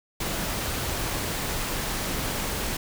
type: noise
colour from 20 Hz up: pink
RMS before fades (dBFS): -29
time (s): 0.2-2.77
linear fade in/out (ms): 5
effects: none